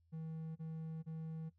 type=tone bursts; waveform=triangle; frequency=160.2 Hz; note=E3; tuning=49 cents flat; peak=-40 dBFS; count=3; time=0.12-1.5 s; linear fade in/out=20 ms; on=440 ms; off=30 ms; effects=noise-tail reverb RT60 0.1 s tail -18 dB re dry + added 83 Hz sine -70 dBFS peak until 1.58 s